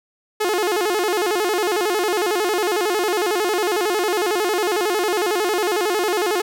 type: tone with vibrato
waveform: sawtooth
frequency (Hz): 390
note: G4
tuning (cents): -9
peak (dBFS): -14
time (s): 0.4-6.42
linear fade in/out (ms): 10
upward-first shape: square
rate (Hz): 11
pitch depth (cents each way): 160
effects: none